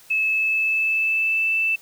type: tone with pitch glide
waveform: sine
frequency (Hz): 2600 to 2647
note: E7 to E7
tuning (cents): -24 to +7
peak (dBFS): -18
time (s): 0.1-1.76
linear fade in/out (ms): 10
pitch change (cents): +31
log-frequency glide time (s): 0.21-1.54
effects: white hiss -50 dBFS RMS until 1.81 s